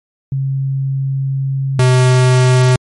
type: tone pair in turn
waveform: sine / square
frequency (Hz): 135.5 / 127.3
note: C#3 / C3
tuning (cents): -39 / -47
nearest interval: minor second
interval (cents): 108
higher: first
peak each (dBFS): -14 / -8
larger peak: second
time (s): 0.32-1.79 / 1.79-2.76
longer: first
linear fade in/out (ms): 2
effects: MP3 48 kbps